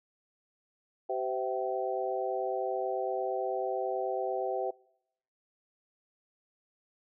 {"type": "harmonic tone with a mistuned harmonic", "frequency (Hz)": 128.2, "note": "C3", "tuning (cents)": -35, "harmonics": [3, 4, 5, 6], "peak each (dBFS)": [-35, -35, -35, -35], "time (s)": [1.09, 4.71], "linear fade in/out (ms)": 10, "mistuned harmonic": 5, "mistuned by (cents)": 51, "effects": ["noise-tail reverb RT60 0.8 s tail -25 dB re dry"]}